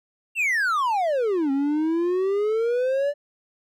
triangle exponential two-way sweep, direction down then up, 2794 to 269 to 587 Hz, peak -18 dBFS, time 0.35-3.14 s, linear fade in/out 50 ms, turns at 1.51 s, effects none

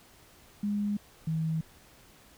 sine tone pair in turn, 205.7 / 159.99 Hz, G#3 / D#3, -16 / +49 cents, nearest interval major third, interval 435 cents, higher first, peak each -27 / -27 dBFS, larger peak neither, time 0.63-0.97 / 1.27-1.61 s, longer neither, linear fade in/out 5 ms, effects pink hiss -57 dBFS RMS until 2.37 s

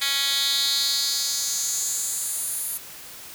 10% pulse tone with high-pass filter sweep, 277.2 Hz, C#4, in tune, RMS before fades -25 dBFS, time 0.01-2.78 s, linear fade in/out 10 ms, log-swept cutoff 2800 to 11000 Hz, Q 2.9, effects white hiss -41 dBFS RMS until 3.34 s

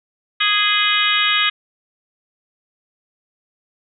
harmonic tone with a mistuned harmonic, 414.7 Hz, G#4, 3 cents flat, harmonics 3 / 4 / 5 / 6 / 7 / 8 / 9, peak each -22 / -22 / -22 / -22 / -22 / -22 / -22 dBFS, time 0.4-1.5 s, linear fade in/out 10 ms, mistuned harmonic 7, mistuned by +42 cents, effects none

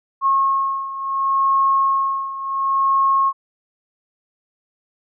sine beating tone pair, 1086 / 1086.7 Hz, C#6 / C#6, -36 / -35 cents, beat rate 0.7 Hz, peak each -17 / -21 dBFS, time 0.21-3.33 s, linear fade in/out 50 ms, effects none

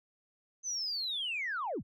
sine linear sweep, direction down, 6240 to 43.65 Hz, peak -32 dBFS, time 0.63-1.83 s, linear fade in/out 50 ms, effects tanh soft clip ceiling -28 dBFS

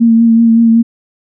sine tone with vibrato, 229.1 Hz, A#3, 30 cents flat, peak -4 dBFS, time 0-0.83 s, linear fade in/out 20 ms, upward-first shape triangle, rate 5.3 Hz, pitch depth 28 cents each way, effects none

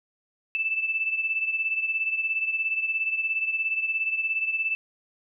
sine beating tone pair, 2637 / 2654 Hz, E7 / E7, 0 / +11 cents, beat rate 17 Hz, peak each -25 / -31 dBFS, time 0.55-4.75 s, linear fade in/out 0 ms, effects none

